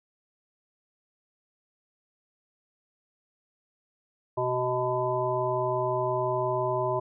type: harmonic tone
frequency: 125.8 Hz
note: B2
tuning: 32 cents sharp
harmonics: 1 / 3 / 5 / 7 / 8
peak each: -34 / -30 / -29 / -34 / -31 dBFS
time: 4.37-7 s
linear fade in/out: 10 ms
effects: none